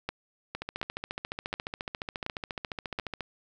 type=two click trains; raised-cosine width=0.3 ms; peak=-15 / -18 dBFS; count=5 / 39; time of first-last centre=0.09-2.989 / 0.55-3.207 s; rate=1.38 / 14.3 Hz; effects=none